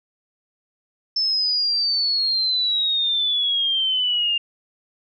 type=exponential sweep; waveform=sine; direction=down; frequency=5300 to 2794 Hz; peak=-18 dBFS; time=1.16-4.38 s; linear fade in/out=5 ms; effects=none